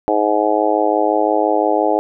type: harmonic tone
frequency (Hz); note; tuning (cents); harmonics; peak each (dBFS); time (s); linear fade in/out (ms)
105.8; G#2; +33; 3 / 4 / 5 / 6 / 7 / 8; -20 / -20 / -20 / -20 / -20 / -20; 0.08-1.99; 0
effects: none

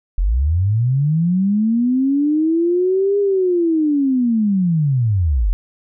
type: linear two-way sweep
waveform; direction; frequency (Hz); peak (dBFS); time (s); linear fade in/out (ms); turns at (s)
sine; up then down; 39.78 to 408 to 39.78; -13; 0.18-5.53; 0; 3.19
effects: none

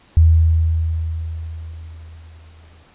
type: tone with exponential decay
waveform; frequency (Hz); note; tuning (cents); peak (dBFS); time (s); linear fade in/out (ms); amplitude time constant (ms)
sine; 81.1; E2; -28; -6; 0.17-2.84; 0; 580
effects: pink hiss -51 dBFS RMS until 2.94 s + resampled to 8000 Hz

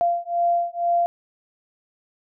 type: beating tone pair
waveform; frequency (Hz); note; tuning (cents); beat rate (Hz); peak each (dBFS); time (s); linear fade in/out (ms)
sine; 690 / 692.1; F5 / F5; -21 / -16; 2.1; -22; 0.01-1.06; 0
effects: none

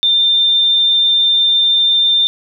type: tone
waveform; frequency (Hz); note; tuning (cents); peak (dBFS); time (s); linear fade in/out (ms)
sine; 3593; A7; +36; -9; 0.03-2.27; 0
effects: none

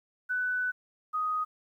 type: tone pair in turn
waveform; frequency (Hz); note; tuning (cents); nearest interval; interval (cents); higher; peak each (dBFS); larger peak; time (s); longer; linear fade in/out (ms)
sine; 1495 / 1248.8; F#6 / D#6; +17 / +6; minor third; 311; first; -27; neither; 0.29-0.72 / 1.13-1.45; first; 20
effects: 11-bit

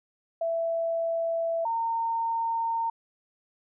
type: tone pair in turn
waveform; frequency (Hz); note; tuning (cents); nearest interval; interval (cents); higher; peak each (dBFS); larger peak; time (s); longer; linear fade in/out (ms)
sine; 664 / 915.4; E5 / A#5; +12 / -32; tritone; 556; second; -25; neither; 0.41-1.65 / 1.65-2.9; second; 5
effects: none

